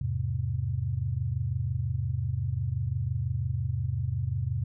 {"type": "chord", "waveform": "sine", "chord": "E augmented", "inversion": "none", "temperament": "just", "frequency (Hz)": [82.41, 103.01, 128.76], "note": ["E2", "G#2", "B#2"], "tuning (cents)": [0, -14, -27], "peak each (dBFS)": [-33, -31, -30], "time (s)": [0.01, 4.64], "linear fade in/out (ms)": 5, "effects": []}